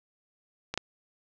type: clicks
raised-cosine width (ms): 0.2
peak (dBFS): -15 / -11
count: 2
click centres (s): 0.74 / 0.776
effects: low-pass 7000 Hz 12 dB/octave